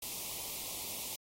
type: band-stop noise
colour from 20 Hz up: white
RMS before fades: -41 dBFS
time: 0.02-1.16 s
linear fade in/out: 5 ms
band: 1100 to 2200 Hz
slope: 48 dB/octave
effects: AAC 48 kbps